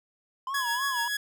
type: tone with vibrato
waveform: triangle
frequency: 1016 Hz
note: B5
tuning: 49 cents sharp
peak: -28 dBFS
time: 0.47-1.08 s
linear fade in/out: 2 ms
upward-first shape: sine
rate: 3.2 Hz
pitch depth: 160 cents each way
type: tone with tremolo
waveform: sawtooth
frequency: 1676 Hz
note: G#6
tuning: 15 cents sharp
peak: -23 dBFS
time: 0.54-1.17 s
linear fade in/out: 5 ms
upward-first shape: sine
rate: 7 Hz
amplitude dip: 40%
effects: none